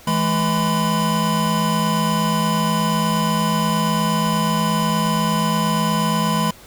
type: tone cluster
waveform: square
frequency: 164.4 / 212.8 / 1005 Hz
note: E3 / G#3 / B5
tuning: -4 / +42 / +30 cents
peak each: -22 dBFS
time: 0.07-6.51 s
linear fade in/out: 5 ms
effects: pink hiss -44 dBFS RMS until 6.66 s